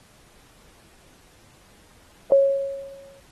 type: tone with exponential decay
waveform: sine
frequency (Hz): 550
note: C#5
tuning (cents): -14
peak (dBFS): -10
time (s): 2.32-3.2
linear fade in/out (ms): 1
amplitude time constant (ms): 190
effects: pink hiss -55 dBFS RMS until 3.31 s + AAC 32 kbps